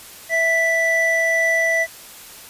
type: tone pair together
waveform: triangle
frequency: 659.2 / 1975.5 Hz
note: E5 / B6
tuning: 0 / 0 cents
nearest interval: octave + perfect fifth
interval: 1900 cents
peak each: -19 / -15 dBFS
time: 0.29-1.87 s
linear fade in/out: 50 ms
effects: white hiss -40 dBFS RMS until 2.49 s + resampled to 32000 Hz